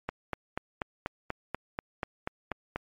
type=click train; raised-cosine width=0.5 ms; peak=-16 dBFS; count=12; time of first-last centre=0.09-2.76 s; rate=4.12 Hz; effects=MP3 64 kbps